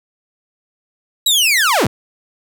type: linear sweep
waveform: sawtooth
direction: down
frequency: 3951 to 55 Hz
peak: -8 dBFS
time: 1.26-1.87 s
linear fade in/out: 5 ms
effects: none